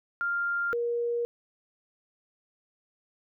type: tone pair in turn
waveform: sine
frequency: 1396.9 / 473.8 Hz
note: F6 / A#4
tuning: 0 / +28 cents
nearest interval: octave + perfect fifth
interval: 1872 cents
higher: first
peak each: -26 dBFS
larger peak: neither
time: 0.21-0.73 / 0.73-1.25 s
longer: neither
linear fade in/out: 0 ms
effects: none